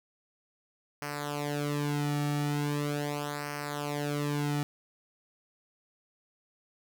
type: tone with flanger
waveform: sawtooth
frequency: 146 Hz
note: D3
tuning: 10 cents flat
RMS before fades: -32 dBFS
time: 1.02-4.63 s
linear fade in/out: 0 ms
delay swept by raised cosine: 0.27 to 1.97 ms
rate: 0.4 Hz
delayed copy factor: -0.8
effects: none